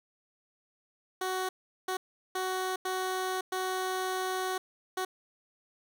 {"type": "tone bursts at uneven times", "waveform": "15% pulse", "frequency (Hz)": 373.1, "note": "F#4", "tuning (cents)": 14, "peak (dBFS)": -24, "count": 6, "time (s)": [[1.21, 1.49], [1.88, 1.97], [2.35, 2.76], [2.85, 3.41], [3.52, 4.58], [4.97, 5.05]], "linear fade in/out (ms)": 5, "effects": []}